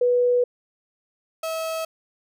sine / 35% pulse tone pair in turn, 490.5 / 646.5 Hz, B4 / E5, -12 / -34 cents, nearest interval perfect fourth, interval 478 cents, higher second, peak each -16 / -24 dBFS, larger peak first, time 0.01-0.44 / 1.43-1.85 s, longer first, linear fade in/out 5 ms, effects none

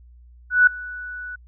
sine tone with ADSR envelope, 1480 Hz, F#6, in tune, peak -8 dBFS, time 0.5-1.36 s, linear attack 170 ms, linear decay 4 ms, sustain -22 dB, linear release 9 ms, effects added 60 Hz sine -45 dBFS peak until 1.47 s

